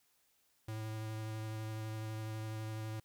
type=tone with vibrato; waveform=square; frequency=109.4 Hz; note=A2; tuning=9 cents flat; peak=-40 dBFS; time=0.68-3 s; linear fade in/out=5 ms; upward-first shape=sine; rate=12 Hz; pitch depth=12 cents each way; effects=white hiss -74 dBFS RMS until 3.04 s